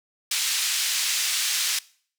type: band-pass noise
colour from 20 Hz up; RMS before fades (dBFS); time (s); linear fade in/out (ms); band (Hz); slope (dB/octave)
white; -25; 0.31-1.79; 5; 2300 to 7000; 12
effects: noise-tail reverb RT60 0.5 s tail -21 dB re dry